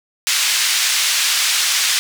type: band-pass noise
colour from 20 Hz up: white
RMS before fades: -17 dBFS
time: 0.27-1.99 s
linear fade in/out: 0 ms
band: 1800 to 6300 Hz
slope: 12 dB/octave
effects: none